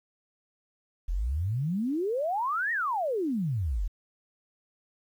sine exponential two-way sweep, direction up then down, 38.89 to 1914 to 38.89 Hz, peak -26 dBFS, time 1.08-3.88 s, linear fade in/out 10 ms, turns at 2.72 s, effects 10-bit

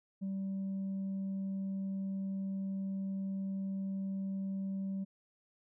sine tone with tanh clipping, 193.6 Hz, G3, 21 cents flat, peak -35 dBFS, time 0.21-5.05 s, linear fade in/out 20 ms, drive 1 dB, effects none

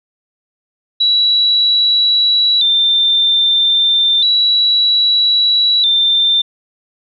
sine tone with vibrato, 3744 Hz, A#7, 7 cents sharp, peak -9 dBFS, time 1-6.42 s, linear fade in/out 10 ms, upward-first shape square, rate 0.31 Hz, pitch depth 78 cents each way, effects none

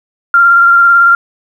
sine tone with vibrato, 1385 Hz, F6, 15 cents flat, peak -3 dBFS, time 0.34-1.15 s, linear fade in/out 2 ms, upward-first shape sine, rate 18 Hz, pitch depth 17 cents each way, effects 7-bit

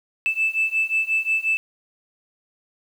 sine beating tone pair, 2631 / 2636.6 Hz, E7 / E7, -4 / 0 cents, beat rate 5.6 Hz, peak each -22 / -21 dBFS, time 0.26-1.57 s, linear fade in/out 0 ms, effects tanh soft clip ceiling -13 dBFS + 8-bit

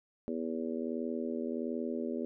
harmonic tone, 81.4 Hz, E2, 21 cents flat, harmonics 3 / 4 / 5 / 6 / 7, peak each -36 / -40 / -39 / -44 / -43 dBFS, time 0.28-2.25 s, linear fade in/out 0 ms, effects none

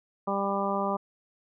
harmonic tone, 198.2 Hz, G3, 19 cents sharp, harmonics 1 / 2 / 3 / 4 / 5 / 6, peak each -32 / -34 / -32 / -33 / -33 / -33 dBFS, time 0.27-0.97 s, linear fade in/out 10 ms, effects none

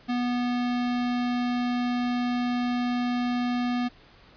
square tone, 244.7 Hz, B3, 16 cents flat, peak -25 dBFS, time 0.08-3.89 s, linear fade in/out 20 ms, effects pink hiss -54 dBFS RMS until 4.36 s + resampled to 11025 Hz

